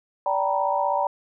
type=tone cluster; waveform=sine; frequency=580 / 778 / 913 / 969 Hz; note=D5 / G5 / A#5 / B5; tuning=-22 / -13 / -36 / -33 cents; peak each=-26 dBFS; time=0.26-1.07 s; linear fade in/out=2 ms; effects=none